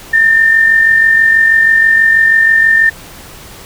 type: tone with amplitude modulation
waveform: sine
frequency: 1800 Hz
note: A6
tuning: 39 cents sharp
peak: -3 dBFS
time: 0.13-2.9 s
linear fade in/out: 10 ms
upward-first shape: sine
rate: 46.2 Hz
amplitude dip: 45%
effects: pink hiss -33 dBFS RMS until 3.65 s